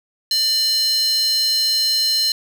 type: tone with high-pass filter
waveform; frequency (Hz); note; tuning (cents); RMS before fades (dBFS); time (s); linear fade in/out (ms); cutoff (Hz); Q
square; 594; D5; +20; -18; 0.31-2.32; 2; 4100; 6.4
effects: none